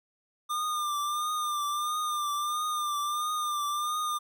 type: tone with vibrato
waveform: square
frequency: 1201 Hz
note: D6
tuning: 38 cents sharp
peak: -29 dBFS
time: 0.49-4.19 s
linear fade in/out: 20 ms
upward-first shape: triangle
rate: 1.5 Hz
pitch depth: 52 cents each way
effects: none